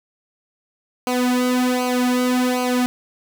sawtooth tone with flanger, 250 Hz, B3, 21 cents sharp, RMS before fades -19 dBFS, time 1.07-2.86 s, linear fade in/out 0 ms, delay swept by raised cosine 0.55 to 2.85 ms, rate 1.3 Hz, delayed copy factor -0.85, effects 8-bit

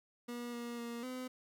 30% pulse tone with pitch steps, 240.4 / 237.8 / 235.3 / 254.8 Hz, B3 / A#3 / A#3 / C4, -46 / +35 / +16 / -46 cents, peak -38 dBFS, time 0.28-1.28 s, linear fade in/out 10 ms, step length 250 ms, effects 13-bit

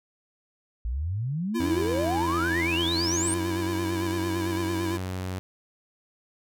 sine exponential sweep, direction up, 53.9 to 9180 Hz, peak -26 dBFS, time 0.85-3.34 s, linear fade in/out 0 ms
square tone with vibrato, 332.1 Hz, E4, 13 cents sharp, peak -28 dBFS, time 1.54-4.98 s, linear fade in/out 20 ms, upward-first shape sine, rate 8.9 Hz, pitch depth 58 cents each way
sawtooth tone with pitch glide, 86.5 to 92.71 Hz, F2 to F#2, -16 to +4 cents, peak -26 dBFS, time 1.6-5.39 s, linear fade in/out 0 ms, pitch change +120 cents, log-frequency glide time 2.87-3.58 s
effects none

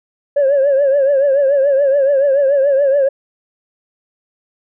sine tone with vibrato, 554.4 Hz, C#5, in tune, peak -8 dBFS, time 0.36-3.09 s, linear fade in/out 10 ms, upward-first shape triangle, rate 7 Hz, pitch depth 97 cents each way, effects tanh soft clip ceiling -7 dBFS

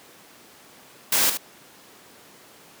white noise with echo, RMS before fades -20 dBFS, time 1.12-1.3 s, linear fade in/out 5 ms, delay 74 ms, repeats 1, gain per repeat -8 dB, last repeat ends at 1.374 s, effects pink hiss -49 dBFS RMS until 2.8 s + high-pass 200 Hz 12 dB/octave

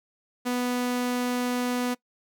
sawtooth tone, 246.9 Hz, B3, in tune, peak -21 dBFS, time 0.45-1.95 s, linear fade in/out 20 ms, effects noise-tail reverb RT60 0.1 s tail -21 dB re dry

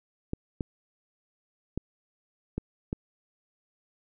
clicks, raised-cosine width 3 ms, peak -17 dBFS, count 5, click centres 0.334 / 0.608 / 1.776 / 2.58 / 2.929 s, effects none

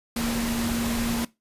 sine tone in noise, 233.1 Hz, A#3, in tune, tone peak -25 dBFS, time 0.16-1.25 s, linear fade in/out 5 ms, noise pink, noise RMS -30 dBFS, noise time 0.16-1.25 s, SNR +2 dB, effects noise-tail reverb RT60 0.2 s tail -19 dB re dry + resampled to 32000 Hz

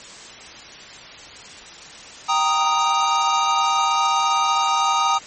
square chord, Eb major, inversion first, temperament equal, 784 / 932.3 / 1244.5 Hz, G5 / Bb5 / Eb6, 0 / 0 / 0 cents, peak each -24 / -22 / -20 dBFS, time 2.28-5.19 s, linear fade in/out 20 ms, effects white hiss -39 dBFS RMS until 5.26 s + MP3 32 kbps

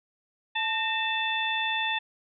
harmonic tone with a mistuned harmonic, 880 Hz, A5, in tune, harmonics 1 / 2 / 3 / 4, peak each -31 / -31 / -31 / -31 dBFS, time 0.55-1.99 s, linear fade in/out 10 ms, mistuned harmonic 2, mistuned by +65 cents, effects none

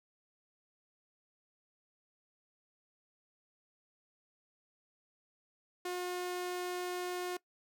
sawtooth tone, 359.3 Hz, F4, 49 cents sharp, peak -32 dBFS, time 5.85-7.37 s, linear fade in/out 5 ms, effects noise-tail reverb RT60 0.1 s tail -21 dB re dry

